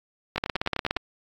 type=two click trains; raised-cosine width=0.3 ms; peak=-9 / -11 dBFS; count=11 / 7; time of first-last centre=0.38-0.968 / 0.36-0.965 s; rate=17 / 9.91 Hz; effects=AAC 64 kbps